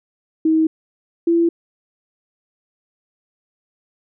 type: tone pair in turn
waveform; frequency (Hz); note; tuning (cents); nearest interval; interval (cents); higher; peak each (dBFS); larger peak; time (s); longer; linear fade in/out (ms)
sine; 318.2 / 337.1; D#4 / E4; +39 / +39; minor second; 100; second; -12; neither; 0.45-0.67 / 1.27-1.49; neither; 5
effects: none